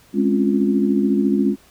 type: chord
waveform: sine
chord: Db major seventh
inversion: second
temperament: equal with one note detuned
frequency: 207.7 / 263.1 / 277.2 / 349.2 Hz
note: Ab3 / C4 / Db4 / F4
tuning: 0 / +10 / 0 / 0 cents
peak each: -18 / -22 / -20 / -22 dBFS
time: 0.13-1.56 s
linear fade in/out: 50 ms
effects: pink hiss -52 dBFS RMS until 1.7 s